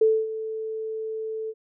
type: tone with ADSR envelope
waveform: sine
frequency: 440 Hz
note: A4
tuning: in tune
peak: -14 dBFS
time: 0.01-1.54 s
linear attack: 6 ms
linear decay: 250 ms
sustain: -14 dB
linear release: 46 ms
effects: none